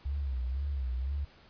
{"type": "tone with vibrato", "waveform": "sine", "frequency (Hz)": 66.5, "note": "C2", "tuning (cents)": 29, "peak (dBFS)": -30, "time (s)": [0.05, 1.25], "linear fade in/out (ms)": 10, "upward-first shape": "sine", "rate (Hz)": 2, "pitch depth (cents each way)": 130, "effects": ["pink hiss -58 dBFS RMS until 1.49 s", "resampled to 11025 Hz"]}